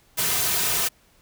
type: noise with comb filter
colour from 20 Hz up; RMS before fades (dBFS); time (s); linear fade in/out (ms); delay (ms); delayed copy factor
white; -23; 0.17-0.89; 20; 3.6; -0.65
effects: pink hiss -59 dBFS RMS until 1.21 s